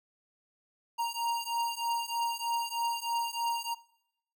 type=beating tone pair; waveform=square; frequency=932.3 / 935.5 Hz; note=A#5 / A#5; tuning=0 / +6 cents; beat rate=3.2 Hz; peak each=-34 / -34 dBFS; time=0.98-3.75 s; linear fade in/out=20 ms; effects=noise-tail reverb RT60 0.8 s tail -20 dB re dry